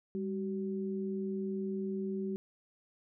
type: tone pair together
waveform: sine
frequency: 199.6 / 379.7 Hz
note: G3 / F#4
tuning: +32 / +45 cents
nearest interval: major seventh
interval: 1113 cents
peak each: -35 / -37 dBFS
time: 0.15-2.36 s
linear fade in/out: 0 ms
effects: none